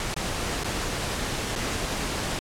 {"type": "noise with dropouts", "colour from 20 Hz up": "pink", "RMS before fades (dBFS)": -29, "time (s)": [0, 2.39], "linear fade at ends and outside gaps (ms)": 1, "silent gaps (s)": [[0.141, 0.164], [0.636, 0.644], [1.554, 1.56]], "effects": ["low-pass 9000 Hz 12 dB/octave", "AAC 64 kbps"]}